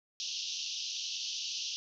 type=band-pass noise; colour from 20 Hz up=white; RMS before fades=-38 dBFS; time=0.2-1.76 s; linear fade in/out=0 ms; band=2700 to 6200 Hz; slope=96 dB/octave; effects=none